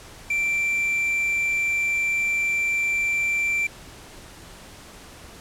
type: tone with quantisation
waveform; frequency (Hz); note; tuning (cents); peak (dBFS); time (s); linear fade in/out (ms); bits
triangle; 2349; D7; 0; -19; 0.3-3.67; 5; 7
effects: pink hiss -44 dBFS RMS until 5.4 s + low-pass 11000 Hz 12 dB/octave